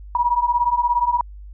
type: beating tone pair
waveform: sine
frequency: 952 / 969 Hz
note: A#5 / B5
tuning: +36 / -33 cents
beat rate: 17 Hz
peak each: -20 / -18 dBFS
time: 0.15-1.21 s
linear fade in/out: 2 ms
effects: added 50 Hz sine -35 dBFS peak until 1.53 s